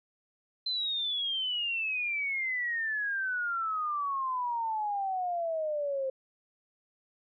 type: exponential sweep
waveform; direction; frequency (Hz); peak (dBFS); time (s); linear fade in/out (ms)
sine; down; 4099 to 523.3; -29; 0.66-6.1; 5
effects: none